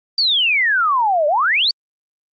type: exponential two-way sweep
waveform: sine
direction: down then up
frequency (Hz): 4718 to 574 to 4718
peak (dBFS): -13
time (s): 0.18-1.71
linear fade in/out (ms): 2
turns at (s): 1.27
effects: Opus 24 kbps